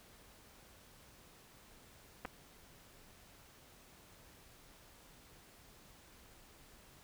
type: clicks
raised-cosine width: 0.5 ms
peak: -27 dBFS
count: 2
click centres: 2.25 / 2.254 s
effects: pink hiss -61 dBFS RMS until 7.03 s